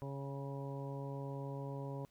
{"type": "harmonic tone with a mistuned harmonic", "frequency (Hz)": 138.59, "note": "C#3", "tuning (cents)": 0, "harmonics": [1, 2, 3, 4, 5, 6, 7], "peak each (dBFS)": [-42, -49, -49, -49, -58, -57, -52], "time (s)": [0.02, 2.05], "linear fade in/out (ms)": 0, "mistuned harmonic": 6, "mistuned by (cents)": -19, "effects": ["pink hiss -73 dBFS RMS until 2.1 s"]}